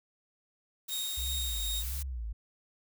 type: noise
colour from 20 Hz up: blue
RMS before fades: -40 dBFS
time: 0.88-2.03 s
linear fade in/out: 10 ms
type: tone with tremolo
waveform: sawtooth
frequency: 3729 Hz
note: A#7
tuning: in tune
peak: -30 dBFS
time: 0.88-1.84 s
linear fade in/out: 50 ms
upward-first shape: sine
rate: 2.6 Hz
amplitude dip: 30%
type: tone with vibrato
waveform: sine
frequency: 60 Hz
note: B1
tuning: 49 cents flat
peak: -34 dBFS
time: 1.17-2.33 s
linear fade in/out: 10 ms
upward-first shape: sine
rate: 1.5 Hz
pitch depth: 220 cents each way
effects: none